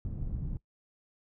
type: low-pass noise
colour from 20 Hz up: pink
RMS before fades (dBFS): -35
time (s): 0.05-0.57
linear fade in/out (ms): 2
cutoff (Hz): 150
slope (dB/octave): 12
effects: noise-tail reverb RT60 0.1 s tail -20 dB re dry